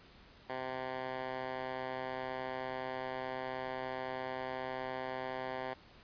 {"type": "tone with band-pass filter", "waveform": "10% pulse", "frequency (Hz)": 129.6, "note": "C3", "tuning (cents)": -16, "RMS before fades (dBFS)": -40, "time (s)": [0.49, 5.74], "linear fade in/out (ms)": 10, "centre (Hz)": 1100, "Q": 0.94, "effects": ["pink hiss -59 dBFS RMS until 6.03 s", "resampled to 11025 Hz"]}